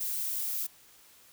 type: noise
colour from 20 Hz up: violet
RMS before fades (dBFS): -33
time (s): 0-0.67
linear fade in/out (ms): 10
effects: white hiss -58 dBFS RMS until 1.32 s